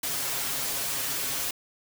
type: noise with comb filter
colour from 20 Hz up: white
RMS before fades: -30 dBFS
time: 0.03-1.51 s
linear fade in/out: 5 ms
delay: 7.3 ms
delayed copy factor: +0.95
effects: none